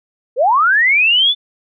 sine linear sweep, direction up, 446.9 to 3544 Hz, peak -9 dBFS, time 0.36-1.35 s, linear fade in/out 50 ms, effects none

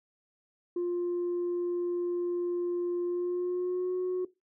sine tone with pitch glide, 351.2 to 365.7 Hz, F4 to F#4, +10 to -20 cents, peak -26 dBFS, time 0.76-4.25 s, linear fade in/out 5 ms, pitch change +70 cents, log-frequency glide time 3.05-3.94 s, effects noise-tail reverb RT60 0.2 s tail -18 dB re dry + tanh soft clip ceiling -26 dBFS

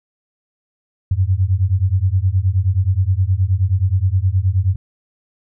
sine beating tone pair, 89.7 / 99.2 Hz, F2 / G2, +47 / +21 cents, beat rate 9.5 Hz, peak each -16 dBFS, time 1.11-4.76 s, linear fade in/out 5 ms, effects none

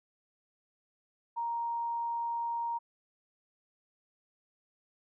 sine tone, 935 Hz, A#5, 5 cents sharp, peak -31 dBFS, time 1.36-2.79 s, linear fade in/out 20 ms, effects none

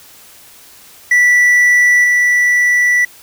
triangle tone with level steps, 1962 Hz, B6, 12 cents flat, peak -5 / -7 dBFS, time 1.11-3.05 s, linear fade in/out 5 ms, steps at 2.04 s, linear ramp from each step 2 ms, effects white hiss -41 dBFS RMS until 3.22 s

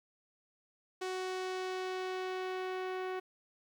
sawtooth tone with low-pass filter sweep, 371.9 Hz, F#4, 9 cents sharp, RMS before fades -38 dBFS, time 1.01-3.2 s, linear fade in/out 10 ms, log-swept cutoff 7400 to 2300 Hz, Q 0.82, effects 11-bit

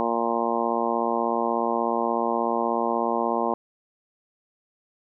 harmonic tone, 116.54 Hz, A#2, in tune, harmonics 2 / 3 / 4 / 5 / 6 / 7 / 8 / 9, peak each -30 / -30 / -30 / -30 / -30 / -30 / -30 / -30 dBFS, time 0-3.54 s, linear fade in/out 0 ms, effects none

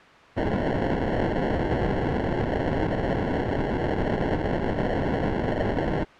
violet noise with sample-and-hold, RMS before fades -25 dBFS, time 0.36-6.05 s, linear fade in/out 20 ms, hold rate 1225 Hz, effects white hiss -48 dBFS RMS until 6.19 s + low-pass 2000 Hz 12 dB/octave

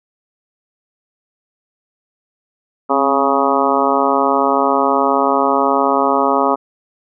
harmonic tone with a mistuned harmonic, 138.59 Hz, C#3, in tune, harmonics 2 / 3 / 4 / 5 / 6 / 7 / 8 / 9, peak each -20 / -20 / -20 / -20 / -20 / -20 / -20 / -20 dBFS, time 2.89-6.56 s, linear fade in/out 20 ms, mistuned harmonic 2, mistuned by -45 cents, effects none

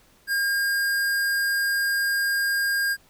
square tone, 1614 Hz, G#6, 50 cents flat, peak -22 dBFS, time 0.27-2.97 s, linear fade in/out 50 ms, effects pink hiss -58 dBFS RMS until 3.09 s

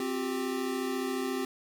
square chord, C suspended fourth, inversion none, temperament equal with one note detuned, 261.6 / 357.8 / 392 Hz, C4 / F4 / G4, 0 / +42 / 0 cents, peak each -34 / -38 / -35 dBFS, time 0-1.45 s, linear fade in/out 2 ms, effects none

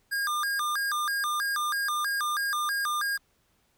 square tone with vibrato, 1396.9 Hz, F6, in tune, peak -27 dBFS, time 0.11-3.18 s, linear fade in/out 20 ms, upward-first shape square, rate 3.1 Hz, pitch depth 260 cents each way, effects pink hiss -69 dBFS RMS until 3.77 s

